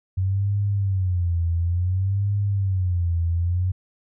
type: tone with vibrato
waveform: sine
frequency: 92.5 Hz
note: F#2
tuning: in tune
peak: -19 dBFS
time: 0.17-3.72 s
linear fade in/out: 10 ms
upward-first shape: sine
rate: 0.57 Hz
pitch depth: 160 cents each way
effects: none